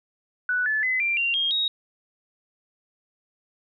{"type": "tone with pitch steps", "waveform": "sine", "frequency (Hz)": [1483, 1733.3, 2026, 2368, 2767, 3234, 3780], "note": ["F#6", "A6", "B6", "D7", "F7", "G#7", "A#7"], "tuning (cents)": [4, -26, 44, 14, -17, -47, 23], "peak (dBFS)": -21, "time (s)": [0.49, 1.68], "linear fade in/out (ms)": 2, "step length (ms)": 170, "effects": []}